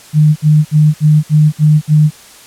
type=tone bursts; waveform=sine; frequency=152.2 Hz; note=D#3; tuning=38 cents flat; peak=-4 dBFS; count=7; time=0.13-2.106 s; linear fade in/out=50 ms; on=230 ms; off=61 ms; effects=white hiss -38 dBFS RMS until 2.46 s + low-pass 11000 Hz 12 dB/octave